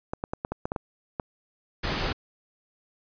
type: clicks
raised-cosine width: 1 ms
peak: -15 dBFS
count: 9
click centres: 0.135 / 0.239 / 0.335 / 0.449 / 0.52 / 0.655 / 0.719 / 0.762 / 1.198 s
type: noise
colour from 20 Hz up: pink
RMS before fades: -28 dBFS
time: 1.83-2.13 s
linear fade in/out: 10 ms
effects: resampled to 11025 Hz